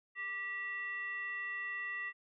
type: tone with frequency modulation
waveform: sine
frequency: 1947 Hz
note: B6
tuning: 25 cents flat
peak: -37 dBFS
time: 0.15-2.13 s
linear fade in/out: 50 ms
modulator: 767 Hz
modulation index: 0.54
effects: none